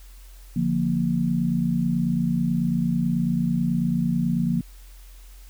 sine chord, Bb major, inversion first, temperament just, 145.68 / 174.81 / 233.1 Hz, D3 / F3 / Bb3, -14 / +2 / 0 cents, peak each -27 / -23 / -24 dBFS, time 0.56-4.61 s, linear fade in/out 5 ms, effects added 44 Hz sine -42 dBFS peak until 5.49 s + white hiss -54 dBFS RMS until 5.49 s

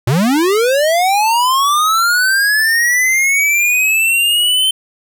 square linear sweep, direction up, 110 to 3100 Hz, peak -11 dBFS, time 0.07-4.71 s, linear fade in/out 5 ms, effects none

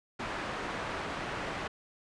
white low-pass noise, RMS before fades -37 dBFS, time 0.19-1.68 s, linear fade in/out 10 ms, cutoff 1600 Hz, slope 12 dB/octave, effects resampled to 22050 Hz

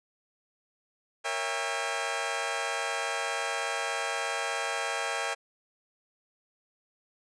15% pulse chord, A# diminished seventh, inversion none, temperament equal with one note detuned, 466.2 / 554.4 / 659.3 / 803.2 Hz, A#4 / C#5 / E5 / G5, 0 / 0 / 0 / +42 cents, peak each -31 / -30 / -29 / -27 dBFS, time 1.24-5.35 s, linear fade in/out 20 ms, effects resampled to 22050 Hz

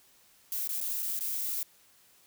violet noise with dropouts, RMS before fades -33 dBFS, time 0.52-1.63 s, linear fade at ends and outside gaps 1 ms, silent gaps 0.675-0.691 / 0.804-0.812 / 1.023-1.027 / 1.192-1.208 s, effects white hiss -62 dBFS RMS until 2.26 s

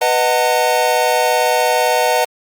square chord, B dominant seventh, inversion none, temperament equal with one note detuned, 493.9 / 622.3 / 740 / 902.7 Hz, B4 / D#5 / F#5 / A5, 0 / 0 / 0 / +44 cents, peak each -19 dBFS, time 0.01-2.25 s, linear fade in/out 10 ms, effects Opus 48 kbps

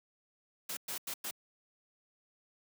white noise bursts at uneven times, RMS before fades -39 dBFS, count 4, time 0.69-0.77 / 0.88-0.98 / 1.07-1.14 / 1.24-1.31 s, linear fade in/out 5 ms, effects high-pass 150 Hz 12 dB/octave

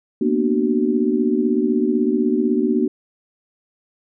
sine tone cluster, 230.6 / 246.6 / 298.2 / 376.2 Hz, A#3 / B3 / D4 / F#4, -19 / -2 / +27 / +29 cents, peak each -21 dBFS, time 0.21-2.88 s, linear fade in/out 5 ms, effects none

